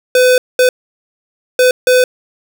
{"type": "tone bursts at uneven times", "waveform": "square", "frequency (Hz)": 504, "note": "B4", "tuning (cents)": 35, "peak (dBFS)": -7, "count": 4, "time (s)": [[0.15, 0.38], [0.59, 0.69], [1.59, 1.71], [1.87, 2.04]], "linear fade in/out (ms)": 2, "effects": []}